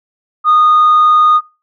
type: tone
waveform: sine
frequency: 1232 Hz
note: D#6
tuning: 17 cents flat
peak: -4 dBFS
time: 0.44-1.41 s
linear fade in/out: 50 ms
effects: noise-tail reverb RT60 0.3 s tail -22 dB re dry + tanh soft clip ceiling -3 dBFS